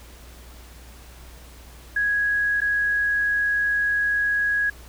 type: tone with dropouts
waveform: sine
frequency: 1661.2 Hz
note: G#6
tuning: in tune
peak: -19 dBFS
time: 1.96-4.7 s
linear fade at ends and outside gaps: 5 ms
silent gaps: 2.605-2.616 s
effects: added 60 Hz sine -43 dBFS peak until 4.88 s + pink hiss -48 dBFS RMS until 4.88 s